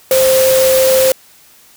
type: tone in noise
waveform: sine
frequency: 524 Hz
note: C5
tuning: 2 cents sharp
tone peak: -8 dBFS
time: 0.11-1.12 s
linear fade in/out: 2 ms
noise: white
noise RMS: -17 dBFS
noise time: 0.11-1.12 s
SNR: +6 dB
effects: white hiss -45 dBFS RMS until 1.76 s